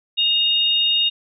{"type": "tone pair together", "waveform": "sine", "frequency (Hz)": [2835, 3715], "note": ["F7", "A#7"], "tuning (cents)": [25, -7], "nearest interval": "perfect fourth", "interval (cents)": 468, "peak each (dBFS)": -18, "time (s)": [0.17, 1.1], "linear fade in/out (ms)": 20, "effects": []}